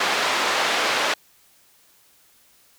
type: band-pass noise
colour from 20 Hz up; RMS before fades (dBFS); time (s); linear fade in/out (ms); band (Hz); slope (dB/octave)
pink; -22; 0-1.14; 5; 620 to 4300; 12
effects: white hiss -57 dBFS RMS until 2.78 s